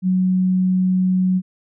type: tone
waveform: sine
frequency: 185 Hz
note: F#3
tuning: in tune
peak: -14 dBFS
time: 0.02-1.42 s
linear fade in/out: 50 ms
effects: none